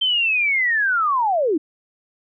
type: linear sweep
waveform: sine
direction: down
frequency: 3136 to 282.7 Hz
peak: -16 dBFS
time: 0.01-1.58 s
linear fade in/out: 10 ms
effects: none